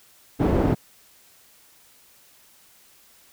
white low-pass noise, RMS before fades -20 dBFS, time 0.39-0.75 s, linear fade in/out 20 ms, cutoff 370 Hz, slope 12 dB/octave, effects white hiss -55 dBFS RMS until 3.32 s

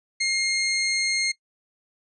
20% pulse tone, 2132 Hz, C7, 32 cents sharp, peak -16 dBFS, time 0.2-1.32 s, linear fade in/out 10 ms, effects noise-tail reverb RT60 0.1 s tail -22 dB re dry + resampled to 22050 Hz

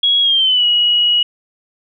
sine tone with pitch glide, 3322 to 2909 Hz, G#7 to F#7, 0 to -30 cents, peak -10 dBFS, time 0.03-1.23 s, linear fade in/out 5 ms, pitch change -230 cents, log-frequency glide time 0.21-0.65 s, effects none

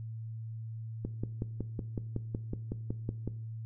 click train, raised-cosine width 3 ms, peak -21 dBFS, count 13, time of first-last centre 1.05-3.276 s, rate 5.39 Hz, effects noise-tail reverb RT60 0.6 s tail -17 dB re dry + added 112 Hz sine -38 dBFS peak until 3.65 s

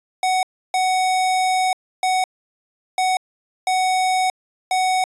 square tone bursts at uneven times, 745 Hz, F#5, 12 cents sharp, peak -17 dBFS, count 6, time 0.23-0.43 / 0.74-1.73 / 2.03-2.24 / 2.98-3.17 / 3.67-4.3 / 4.71-5.04 s, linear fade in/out 2 ms, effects resampled to 24000 Hz

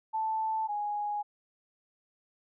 sine tone pair in turn, 880 / 829.6 Hz, A5 / G#5, 0 / -2 cents, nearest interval minor second, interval 102 cents, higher first, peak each -28 / -30 dBFS, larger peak first, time 0.13-0.68 / 0.68-1.23 s, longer neither, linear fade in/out 20 ms, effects none

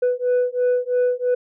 sine beating tone pair, 493.9 / 496.9 Hz, B4 / B4, 0 / +11 cents, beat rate 3 Hz, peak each -18 dBFS, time 0.02-1.35 s, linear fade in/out 10 ms, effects tanh soft clip ceiling -14 dBFS

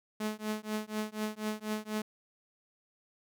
sawtooth tone with tremolo, 214.4 Hz, A3, 45 cents flat, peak -26 dBFS, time 0.2-2.02 s, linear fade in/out 5 ms, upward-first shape triangle, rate 4.1 Hz, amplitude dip 100%, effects none

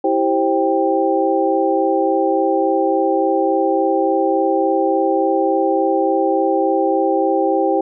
sine tone cluster, 326.3 / 389.8 / 530 / 789 Hz, E4 / G4 / C5 / G5, -18 / -10 / +22 / +11 cents, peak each -19 dBFS, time 0.04-7.81 s, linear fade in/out 5 ms, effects none

